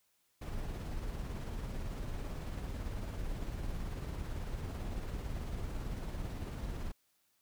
brown noise with tremolo, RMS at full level -38 dBFS, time 0.41-6.92 s, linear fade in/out 10 ms, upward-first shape sine, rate 18 Hz, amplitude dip 30%, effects white hiss -75 dBFS RMS until 7.41 s

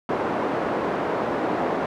pink band-pass noise, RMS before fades -25 dBFS, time 0.09-1.86 s, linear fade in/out 2 ms, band 300 to 1000 Hz, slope 12 dB/octave, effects none

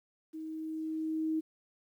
sine tone with level ramp, 316.4 Hz, D#4, 29 cents sharp, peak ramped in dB -39 to -28 dBFS, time 0.33-1.41 s, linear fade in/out 20 ms, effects 11-bit

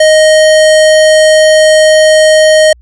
square tone, 623 Hz, D#5, 2 cents sharp, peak -3 dBFS, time 0-2.73 s, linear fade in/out 5 ms, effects added 60 Hz sine -37 dBFS peak until 2.81 s + resampled to 24000 Hz

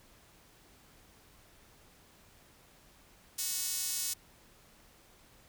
sawtooth tone with high-pass filter, 367.6 Hz, F#4, 11 cents flat, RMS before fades -35 dBFS, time 3.38-4.14 s, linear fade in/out 10 ms, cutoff 6800 Hz, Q 1, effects pink hiss -61 dBFS RMS until 5.48 s

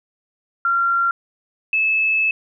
sine tone pair in turn, 1377 / 2607 Hz, F6 / E7, -25 / -20 cents, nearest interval major seventh, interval 1105 cents, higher second, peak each -15 dBFS, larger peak neither, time 0.65-1.11 / 1.73-2.31 s, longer second, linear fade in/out 2 ms, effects none

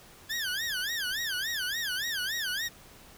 20% pulse tone with vibrato, 1664 Hz, G#6, 3 cents sharp, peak -25 dBFS, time 0.29-2.69 s, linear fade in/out 20 ms, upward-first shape sine, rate 3.5 Hz, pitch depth 230 cents each way, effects pink hiss -53 dBFS RMS until 3.17 s

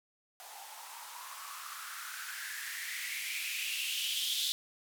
violet noise with band-pass filter sweep, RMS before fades -39 dBFS, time 0.4-4.52 s, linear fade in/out 0 ms, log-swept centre 750 to 3600 Hz, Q 5.7, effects none

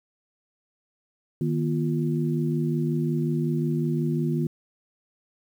sine tone cluster, 154.6 / 240.1 / 348.2 Hz, D#3 / B3 / F4, -11 / -49 / -5 cents, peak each -24 / -28 / -30 dBFS, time 1.41-4.47 s, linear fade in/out 2 ms, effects 9-bit

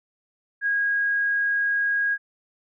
sine tone, 1640 Hz, G#6, 22 cents flat, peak -20 dBFS, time 0.61-2.18 s, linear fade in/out 50 ms, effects none

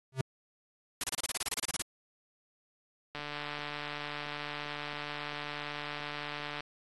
square tone with exponential growth, 131.9 Hz, C3, 14 cents sharp, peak -25 dBFS, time 0.12-0.21 s, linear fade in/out 2 ms, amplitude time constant 18 ms
white noise bursts, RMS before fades -32 dBFS, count 15, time 1.01-1.821 s, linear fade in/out 2 ms, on 27 ms, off 29 ms
click train, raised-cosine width 0.3 ms, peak -23 dBFS, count 509, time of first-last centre 3.15-6.606 s, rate 147 Hz
effects AAC 32 kbps

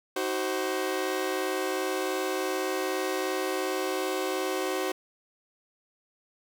sawtooth chord, C diminished, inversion first, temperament just, 314 / 376.7 / 523.3 Hz, Eb4 / Gb4 / C5, +16 / +31 / 0 cents, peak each -31 / -26 / -29 dBFS, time 0.16-4.92 s, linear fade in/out 5 ms, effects none

